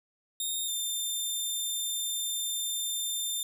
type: tone pair in turn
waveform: 15% pulse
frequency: 3678 / 3590 Hz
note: A#7 / A7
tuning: -24 / +34 cents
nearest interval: unison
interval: 42 cents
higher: first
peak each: -23 dBFS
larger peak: neither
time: 0.4-0.68 / 0.68-3.43 s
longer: second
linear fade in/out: 2 ms
effects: none